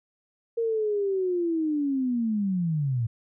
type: linear sweep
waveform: sine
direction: down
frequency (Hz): 466.2 to 110.1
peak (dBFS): -23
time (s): 0.57-3.07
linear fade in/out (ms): 10
effects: none